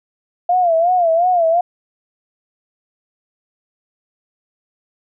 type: tone with vibrato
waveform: sine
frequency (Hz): 691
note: F5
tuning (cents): -19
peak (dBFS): -11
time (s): 0.49-1.61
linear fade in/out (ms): 5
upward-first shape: sine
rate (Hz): 2.8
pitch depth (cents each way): 110
effects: none